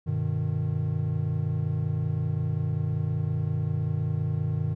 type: chord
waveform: triangle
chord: G augmented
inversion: none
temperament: equal with one note detuned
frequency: 98 / 123.47 / 153.33 Hz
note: G2 / B2 / D#3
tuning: 0 / 0 / -25 cents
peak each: -28 / -28 / -26 dBFS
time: 0.06-4.75 s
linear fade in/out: 20 ms
effects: none